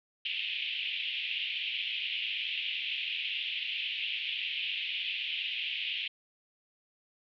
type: band-pass noise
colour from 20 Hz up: pink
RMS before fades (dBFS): -35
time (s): 0.25-6.08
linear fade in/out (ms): 5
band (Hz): 2500 to 3300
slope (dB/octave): 48
effects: none